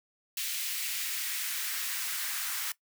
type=noise with high-pass filter sweep; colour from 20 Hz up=white; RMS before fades=-34 dBFS; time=0.37-2.72 s; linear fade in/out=2 ms; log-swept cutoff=2500 to 1300 Hz; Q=1.4; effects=noise-tail reverb RT60 0.1 s tail -19 dB re dry